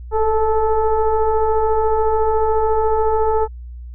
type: tone with frequency modulation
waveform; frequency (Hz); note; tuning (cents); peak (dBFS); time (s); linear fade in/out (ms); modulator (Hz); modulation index
sine; 440; A4; 0; -13; 0.11-3.48; 50; 433; 1.2
effects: added 60 Hz sine -30 dBFS peak until 3.94 s